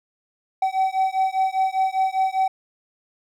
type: beating tone pair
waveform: triangle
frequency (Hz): 760 / 765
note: F#5 / G5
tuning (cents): +46 / -42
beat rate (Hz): 5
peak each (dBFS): -20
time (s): 0.62-2.48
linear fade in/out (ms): 5
effects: none